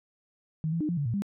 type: tone with pitch steps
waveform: sine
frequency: 157.8 / 166.5 / 304.6 / 173.4 / 143.5 / 115.8 / 200.5 Hz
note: D#3 / E3 / D#4 / F3 / D3 / A#2 / G3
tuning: +25 / +18 / -37 / -12 / -40 / -11 / +39 cents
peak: -26 dBFS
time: 0.64-1.221 s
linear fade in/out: 0 ms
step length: 83 ms
effects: none